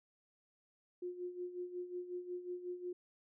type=tone with tremolo; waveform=sine; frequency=357.6 Hz; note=F4; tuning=41 cents sharp; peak=-38 dBFS; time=1.02-2.93 s; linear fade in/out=5 ms; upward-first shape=sine; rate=5.5 Hz; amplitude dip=70%; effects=none